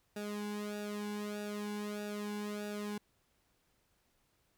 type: tone with flanger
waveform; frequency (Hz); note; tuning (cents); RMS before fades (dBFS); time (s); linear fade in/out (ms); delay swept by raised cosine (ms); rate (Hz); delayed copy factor
sawtooth; 207.7; G#3; 0; -40; 0.16-2.98; 5; 0.94 to 1.59; 1.6; -0.8
effects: pink hiss -75 dBFS RMS until 4.57 s